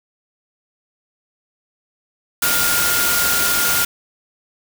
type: tone in noise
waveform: sine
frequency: 1414 Hz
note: F6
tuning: 21 cents sharp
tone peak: -21 dBFS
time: 2.42-3.85 s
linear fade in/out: 5 ms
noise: white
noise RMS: -18 dBFS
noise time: 2.42-3.85 s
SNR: -6 dB
effects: none